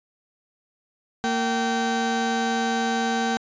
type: tone pair together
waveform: 30% pulse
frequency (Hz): 230 / 773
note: A#3 / G5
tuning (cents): -23 / -24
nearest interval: octave + major sixth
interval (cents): 2099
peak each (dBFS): -22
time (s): 1.24-3.37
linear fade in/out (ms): 0
effects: resampled to 16000 Hz